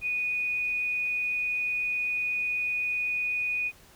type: tone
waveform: sine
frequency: 2473 Hz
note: D#7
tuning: 11 cents flat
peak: -26 dBFS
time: 0.01-3.72 s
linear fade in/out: 50 ms
effects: pink hiss -55 dBFS RMS until 3.95 s